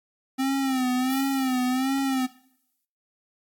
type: tone with vibrato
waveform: square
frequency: 261.6 Hz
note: C4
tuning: in tune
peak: -23 dBFS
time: 0.38-2.27 s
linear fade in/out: 20 ms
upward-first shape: sine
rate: 1.4 Hz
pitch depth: 74 cents each way
type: noise with exponential decay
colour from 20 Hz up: violet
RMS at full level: -36 dBFS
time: 1.1-2.85 s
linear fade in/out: 2 ms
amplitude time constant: 380 ms
effects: noise-tail reverb RT60 0.6 s tail -18 dB re dry + AAC 64 kbps